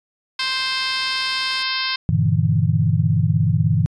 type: noise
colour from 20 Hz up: white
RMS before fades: -37 dBFS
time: 0.39-1.63 s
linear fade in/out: 5 ms
type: harmonic tone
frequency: 523.3 Hz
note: C5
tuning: in tune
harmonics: 2 / 3 / 4 / 5 / 6 / 7 / 8 / 9 / 10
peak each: -29 / -29 / -29 / -29 / -29 / -29 / -29 / -29 / -29 dBFS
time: 0.39-1.96 s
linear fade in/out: 5 ms
type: chord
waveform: sine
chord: E half-diminished seventh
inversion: first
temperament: just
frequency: 98.89 / 118.67 / 148.33 / 164.81 Hz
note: G2 / Bb2 / D3 / E3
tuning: +16 / +31 / +18 / 0 cents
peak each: -20 dBFS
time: 2.09-3.86 s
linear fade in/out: 0 ms
effects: resampled to 22050 Hz